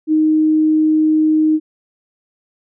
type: tone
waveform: sine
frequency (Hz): 311.1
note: D#4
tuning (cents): 0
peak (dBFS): -10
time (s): 0.07-1.6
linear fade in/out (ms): 50
effects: none